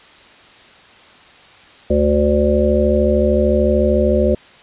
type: harmonic tone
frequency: 73.42 Hz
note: D2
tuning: in tune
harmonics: 1 / 3 / 5 / 7 / 8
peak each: -18 / -18 / -18 / -18 / -18 dBFS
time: 1.9-4.35 s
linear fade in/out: 5 ms
effects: white hiss -44 dBFS RMS until 4.62 s + resampled to 8000 Hz